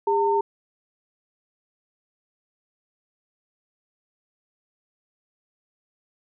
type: tone pair together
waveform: sine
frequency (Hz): 404 / 907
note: G#4 / A#5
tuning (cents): -48 / -48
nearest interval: octave + major second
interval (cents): 1400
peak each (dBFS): -21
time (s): 0.07-0.41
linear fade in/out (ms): 5
effects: none